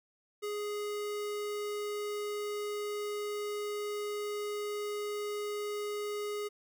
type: tone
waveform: square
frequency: 415.3 Hz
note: G#4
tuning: in tune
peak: -35 dBFS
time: 0.42-6.49 s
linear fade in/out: 20 ms
effects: none